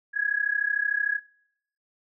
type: tone with amplitude modulation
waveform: sine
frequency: 1669 Hz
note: G#6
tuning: 8 cents sharp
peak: -19 dBFS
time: 0.13-1.2 s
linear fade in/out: 50 ms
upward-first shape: sine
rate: 33.3 Hz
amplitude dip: 90%
effects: noise-tail reverb RT60 0.7 s tail -23 dB re dry